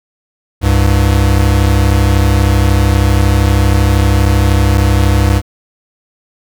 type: tone pair together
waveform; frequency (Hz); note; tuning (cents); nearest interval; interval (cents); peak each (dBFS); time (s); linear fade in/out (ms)
square; 67.44 / 100.2; C#2 / G2; -47 / +38; perfect fifth; 685; -11; 0.61-5.42; 50
effects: none